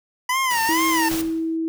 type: tone with vibrato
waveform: 25% pulse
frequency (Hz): 980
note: B5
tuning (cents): -14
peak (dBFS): -15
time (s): 0.29-1.09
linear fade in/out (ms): 5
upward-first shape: sine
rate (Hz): 2.2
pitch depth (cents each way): 150
type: noise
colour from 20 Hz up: white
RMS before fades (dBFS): -30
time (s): 0.5-1.22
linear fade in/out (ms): 10
type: tone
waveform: sine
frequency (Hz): 325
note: E4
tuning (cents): -24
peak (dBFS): -21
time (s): 0.69-1.68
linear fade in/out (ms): 0
type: noise with exponential decay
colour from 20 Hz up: pink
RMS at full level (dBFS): -28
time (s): 1.11-1.57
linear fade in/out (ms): 2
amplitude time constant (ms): 100
effects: none